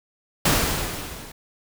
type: noise with level ramp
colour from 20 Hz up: pink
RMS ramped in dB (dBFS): -17 to -41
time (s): 0.45-1.32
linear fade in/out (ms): 5
effects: none